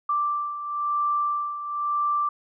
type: beating tone pair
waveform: sine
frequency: 1174.7 / 1175.69 Hz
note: D6 / D6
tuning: 0 / +2 cents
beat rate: 0.99 Hz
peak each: -24 / -30 dBFS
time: 0.09-2.29 s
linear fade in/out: 5 ms
effects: none